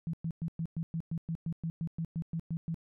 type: tone bursts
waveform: sine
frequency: 164.6 Hz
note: E3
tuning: 2 cents flat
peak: -31 dBFS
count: 16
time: 0.07-2.744 s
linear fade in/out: 0 ms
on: 64 ms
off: 110 ms
effects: none